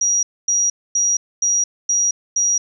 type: tone bursts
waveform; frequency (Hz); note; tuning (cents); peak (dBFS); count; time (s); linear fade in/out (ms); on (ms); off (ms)
sine; 5750; F8; +50; -14; 6; 0.01-2.58; 5; 220; 250
effects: none